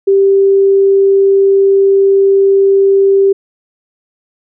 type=tone; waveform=sine; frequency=392.2 Hz; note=G4; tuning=1 cent sharp; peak=-5 dBFS; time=0.07-3.33 s; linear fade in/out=10 ms; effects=none